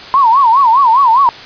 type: tone with vibrato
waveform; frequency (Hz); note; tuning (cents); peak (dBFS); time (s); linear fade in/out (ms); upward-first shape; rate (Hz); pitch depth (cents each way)
sine; 1002; B5; +25; -5; 0.14-1.29; 0; sine; 4.9; 210
effects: white hiss -30 dBFS RMS until 1.45 s + resampled to 11025 Hz